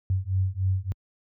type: beating tone pair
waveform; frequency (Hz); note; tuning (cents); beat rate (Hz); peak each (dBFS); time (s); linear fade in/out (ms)
sine; 92.9 / 96.3; F#2 / G2; +7 / -30; 3.4; -25; 0.1-0.92; 0
effects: high-pass 60 Hz 12 dB/octave